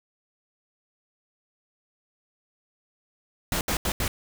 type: noise bursts at uneven times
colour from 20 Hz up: pink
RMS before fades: -26 dBFS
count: 4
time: 3.52-3.61 / 3.68-3.77 / 3.85-3.92 / 4-4.08 s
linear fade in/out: 2 ms
effects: none